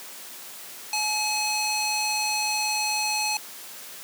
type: tone with band-pass filter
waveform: square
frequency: 851 Hz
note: G#5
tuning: 42 cents sharp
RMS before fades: -26 dBFS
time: 0.93-3.37 s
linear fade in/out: 2 ms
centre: 5400 Hz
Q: 0.77
effects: white hiss -41 dBFS RMS until 4.03 s + high-pass 200 Hz 12 dB/octave